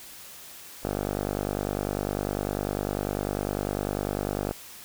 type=tone with low-pass filter; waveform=5% pulse; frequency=50 Hz; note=G1; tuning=35 cents sharp; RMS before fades=-30 dBFS; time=0.83-4.53 s; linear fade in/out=10 ms; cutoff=970 Hz; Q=1.9; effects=white hiss -45 dBFS RMS until 4.84 s